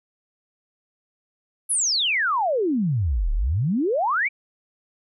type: exponential two-way sweep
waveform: sine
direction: down then up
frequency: 11360 to 33.72 to 2423 Hz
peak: -19 dBFS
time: 1.69-4.29 s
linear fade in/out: 20 ms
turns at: 3.32 s
effects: none